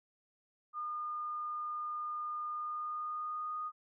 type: tone with pitch glide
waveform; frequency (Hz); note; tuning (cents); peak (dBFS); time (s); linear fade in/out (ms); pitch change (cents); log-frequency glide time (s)
sine; 1216 to 1235.1; D#6 to D#6; -40 to -13; -36; 0.73-3.72; 50; +27; 2.5-3.6
effects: none